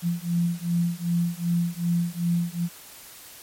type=beating tone pair; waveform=sine; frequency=170.6 / 173.2 Hz; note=F3 / F3; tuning=-40 / -14 cents; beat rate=2.6 Hz; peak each=-25 / -25 dBFS; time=0.02-2.69 s; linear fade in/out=50 ms; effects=white hiss -45 dBFS RMS until 3.42 s + MP3 64 kbps

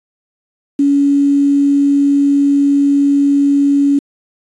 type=tone with quantisation; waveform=sine; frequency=282.2 Hz; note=C#4; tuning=31 cents sharp; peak=-8 dBFS; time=0.79-3.99 s; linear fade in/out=5 ms; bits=6; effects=resampled to 22050 Hz

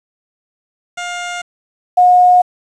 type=tone pair in turn; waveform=15% pulse / sine; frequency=707 / 721.9 Hz; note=F5 / F#5; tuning=+21 / -43 cents; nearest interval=unison; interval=36 cents; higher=second; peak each=-15 / -5 dBFS; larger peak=second; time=0.97-1.42 / 1.97-2.42 s; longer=neither; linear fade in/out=10 ms; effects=resampled to 22050 Hz + 7-bit

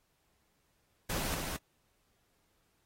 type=noise with echo; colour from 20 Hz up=pink; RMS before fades=-36 dBFS; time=1.09-1.35 s; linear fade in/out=10 ms; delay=220 ms; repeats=1; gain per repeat=-3 dB; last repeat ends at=1.57 s; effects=pink hiss -75 dBFS RMS until 2.85 s + AAC 48 kbps

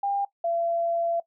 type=tone pair in turn; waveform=sine; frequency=800 / 677.9 Hz; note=G5 / E5; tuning=+35 / +48 cents; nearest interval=minor third; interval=287 cents; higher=first; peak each=-23 / -23 dBFS; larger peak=neither; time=0.03-0.25 / 0.44-1.2 s; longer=second; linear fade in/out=5 ms; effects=noise-tail reverb RT60 0.1 s tail -18 dB re dry

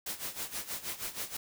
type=noise with tremolo; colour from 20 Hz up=white; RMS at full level=-36 dBFS; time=0.06-1.37 s; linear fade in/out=5 ms; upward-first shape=sine; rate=6.3 Hz; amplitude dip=80%; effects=none

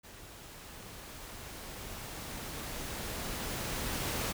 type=noise with level ramp; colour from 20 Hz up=pink; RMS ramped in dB=-51 to -34 dBFS; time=0.03-4.33 s; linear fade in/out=20 ms; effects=none

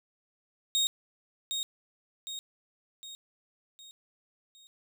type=tone with echo; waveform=30% pulse; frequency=3729 Hz; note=A#7; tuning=in tune; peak=-22 dBFS; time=0.75-0.87 s; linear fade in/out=0 ms; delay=760 ms; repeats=5; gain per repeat=-6 dB; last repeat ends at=4.67 s; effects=none

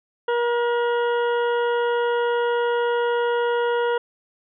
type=harmonic tone; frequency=476.6 Hz; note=A#4; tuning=38 cents sharp; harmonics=1 / 2 / 3 / 4 / 6 / 7; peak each=-20 / -26 / -29 / -37 / -39 / -41 dBFS; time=0.28-3.98 s; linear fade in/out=5 ms; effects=none

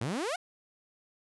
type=exponential sweep; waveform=sawtooth; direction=up; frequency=103.4 to 769 Hz; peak=-27 dBFS; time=0.01-0.36 s; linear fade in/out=5 ms; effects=resampled to 24000 Hz

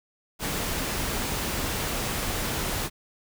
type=noise; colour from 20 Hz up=pink; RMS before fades=-29 dBFS; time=0.39-2.9 s; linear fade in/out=50 ms; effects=none

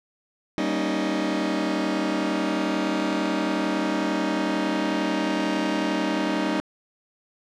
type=chord; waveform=sawtooth; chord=Eb dominant seventh; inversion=first; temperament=just; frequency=194.45 / 233.3 / 280 / 311.1 Hz; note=G3 / Bb3 / Db4 / Eb4; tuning=-14 / +2 / +18 / 0 cents; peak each=-25 / -27 / -25 / -22 dBFS; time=0.58-6.6 s; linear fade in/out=0 ms; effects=low-pass 5000 Hz 12 dB/octave

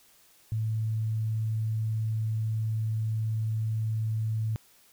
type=tone; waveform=sine; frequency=110.2 Hz; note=A2; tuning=3 cents sharp; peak=-26 dBFS; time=0.52-4.56 s; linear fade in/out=0 ms; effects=white hiss -60 dBFS RMS until 4.92 s

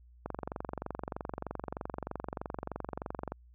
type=click train; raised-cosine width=1 ms; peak=-22 dBFS; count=72; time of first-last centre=0.26-3.32 s; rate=23.2 Hz; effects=added 60 Hz sine -55 dBFS peak until 3.54 s

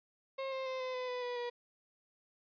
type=tone with pitch steps; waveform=35% pulse; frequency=536 / 528 / 520.1 / 512.4 / 504.7 / 497.2 / 489.8 / 482.5 Hz; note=C5 / C5 / C5 / C5 / B4 / B4 / B4 / B4; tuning=+42 / +16 / -10 / -36 / +38 / +12 / -14 / -40 cents; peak=-35 dBFS; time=0.38-1.5 s; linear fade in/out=10 ms; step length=140 ms; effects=resampled to 11025 Hz

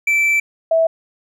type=tone pair in turn; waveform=triangle / sine; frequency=2328 / 653.3 Hz; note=D7 / E5; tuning=-16 / -16 cents; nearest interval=octave + minor seventh; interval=2200 cents; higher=first; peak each=-11 dBFS; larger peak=neither; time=0.07-0.4 / 0.71-0.87 s; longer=first; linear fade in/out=5 ms; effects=none

